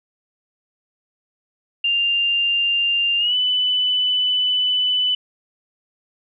sine tone with pitch glide, 2794 to 2995 Hz, F7 to F#7, 0 to +20 cents, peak -16 dBFS, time 1.84-5.15 s, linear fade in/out 5 ms, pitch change +120 cents, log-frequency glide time 3.18-3.35 s, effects none

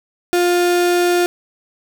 35% pulse tone, 352.4 Hz, F4, 16 cents sharp, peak -11 dBFS, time 0.33-1.26 s, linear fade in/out 0 ms, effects none

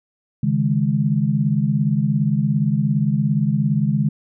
sine chord, C# suspended second, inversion none, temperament just, 138.59 / 155.92 / 207.9 Hz, C#3 / D#3 / G#3, 0 / +4 / +2 cents, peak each -20 dBFS, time 0.43-4.09 s, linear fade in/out 5 ms, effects none

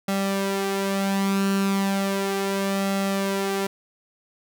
sawtooth tone with flanger, 196 Hz, G3, in tune, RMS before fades -24 dBFS, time 0.08-3.67 s, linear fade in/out 5 ms, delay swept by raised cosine 1.5 to 4.4 ms, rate 0.35 Hz, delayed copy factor +0.55, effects none

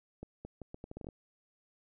accelerating click train, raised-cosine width 2 ms, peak -30 dBFS, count 11, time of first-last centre 0.23-1.088 s, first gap 220 ms, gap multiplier 0.76, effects none

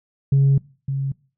sine tone pair in turn, 137.7 / 136.51 Hz, C#3 / C#3, -11 / -26 cents, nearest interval unison, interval 15 cents, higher first, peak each -10 / -20 dBFS, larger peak first, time 0.32-0.58 / 0.88-1.12 s, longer first, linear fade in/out 5 ms, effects noise-tail reverb RT60 0.4 s tail -23 dB re dry + tanh soft clip ceiling -10 dBFS

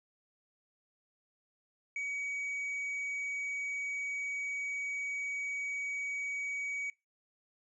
triangle tone, 2262 Hz, C#7, 34 cents sharp, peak -33 dBFS, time 1.96-6.9 s, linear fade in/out 2 ms, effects noise-tail reverb RT60 0.2 s tail -20 dB re dry + resampled to 22050 Hz

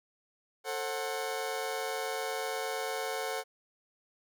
sawtooth chord, F# diminished, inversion first, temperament just, 444 / 532.8 / 740 Hz, A4 / C5 / F#5, +16 / +31 / 0 cents, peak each -33 / -34 / -34 dBFS, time 0.64-3.44 s, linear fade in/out 50 ms, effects none

